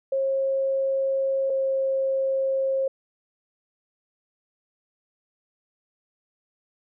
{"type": "tone pair in turn", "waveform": "sine", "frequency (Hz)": [539, 535.9], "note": ["C#5", "C5"], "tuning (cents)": [-49, 41], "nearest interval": "unison", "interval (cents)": 10, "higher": "first", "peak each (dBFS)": -21, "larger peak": "neither", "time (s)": [[0.12, 1.5], [1.5, 2.88]], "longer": "neither", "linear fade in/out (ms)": 5, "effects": []}